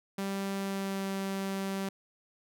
sawtooth tone with pitch glide, 196 to 194.31 Hz, G3 to G3, 0 to -15 cents, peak -28 dBFS, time 0.18-1.89 s, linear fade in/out 5 ms, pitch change -15 cents, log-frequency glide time 0.58-1.06 s, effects none

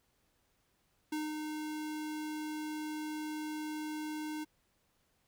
square tone with ADSR envelope, 306.3 Hz, D#4, 27 cents flat, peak -34 dBFS, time 1.12-4.45 s, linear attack 6 ms, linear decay 200 ms, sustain -4 dB, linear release 20 ms, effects pink hiss -75 dBFS RMS until 5.27 s

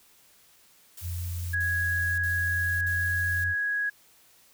blue noise bursts, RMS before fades -43 dBFS, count 4, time 0.97-3.443 s, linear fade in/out 5 ms, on 580 ms, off 51 ms
sine tone with pitch glide, 87 to 88.16 Hz, F2 to F2, -6 to +17 cents, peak -30 dBFS, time 1.01-3.55 s, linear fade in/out 50 ms, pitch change +23 cents, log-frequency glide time 2.11-3 s
sine tone, 1661.2 Hz, G#6, in tune, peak -25 dBFS, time 1.53-3.9 s, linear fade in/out 10 ms
effects white hiss -59 dBFS RMS until 4.53 s

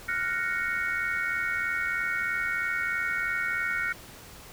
sine chord, Gb major seventh, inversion third, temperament equal, 1396.9 / 1480 / 1864.7 / 2217 Hz, F6 / Gb6 / Bb6 / Db7, 0 / 0 / 0 / 0 cents, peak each -32 dBFS, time 0.08-3.93 s, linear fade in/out 10 ms, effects pink hiss -47 dBFS RMS until 4.52 s

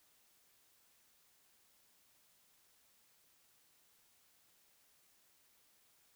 silence, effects white hiss -71 dBFS RMS until 6.15 s

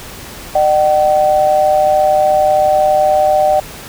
sine tone pair together, 605 / 761.5 Hz, D#5 / F#5, -49 / +50 cents, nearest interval major third, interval 399 cents, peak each -11 dBFS, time 0.55-3.6 s, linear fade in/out 5 ms, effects pink hiss -31 dBFS RMS until 3.88 s

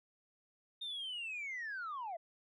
sine linear sweep, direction down, 3684 to 638 Hz, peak -38 dBFS, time 0.81-2.17 s, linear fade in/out 10 ms, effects tanh soft clip ceiling -37 dBFS

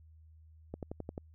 click train, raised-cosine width 2 ms, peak -26 dBFS, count 6, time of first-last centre 0.74-1.179 s, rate 11.4 Hz, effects added 79 Hz sine -55 dBFS peak until 1.34 s

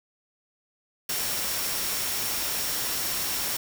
sine tone in noise, 5530 Hz, F8, 18 cents flat, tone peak -37 dBFS, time 1.09-3.57 s, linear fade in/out 5 ms, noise white, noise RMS -29 dBFS, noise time 1.09-3.57 s, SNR -11 dB, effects none

